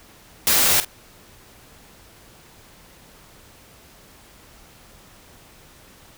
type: noise with echo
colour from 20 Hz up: white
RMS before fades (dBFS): -17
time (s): 0.47-0.8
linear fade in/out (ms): 0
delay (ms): 47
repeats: 1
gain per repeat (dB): -13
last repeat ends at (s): 0.847
effects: pink hiss -49 dBFS RMS until 6.17 s